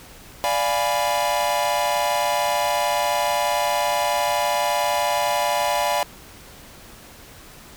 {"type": "chord", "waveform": "45% pulse", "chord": "D diminished seventh", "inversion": "none", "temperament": "equal", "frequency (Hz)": [587.3, 698.5, 830.6, 987.8], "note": ["D5", "F5", "Ab5", "Cb6"], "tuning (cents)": [0, 0, 0, 0], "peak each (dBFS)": -25, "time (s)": [0.44, 6.03], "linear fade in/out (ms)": 0, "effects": ["pink hiss -44 dBFS RMS until 7.76 s"]}